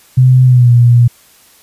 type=tone with pitch glide; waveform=sine; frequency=128.1 to 120.21 Hz; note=C3 to B2; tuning=-36 to -46 cents; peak=-3 dBFS; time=0.17-1.08 s; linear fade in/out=10 ms; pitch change=-110 cents; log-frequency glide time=0.45-0.71 s; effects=white hiss -45 dBFS RMS until 1.62 s + resampled to 32000 Hz